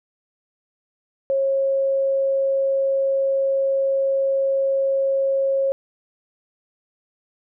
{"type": "tone", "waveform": "sine", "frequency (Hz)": 543, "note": "C#5", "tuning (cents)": -36, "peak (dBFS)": -17, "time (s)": [1.3, 5.72], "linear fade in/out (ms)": 0, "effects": []}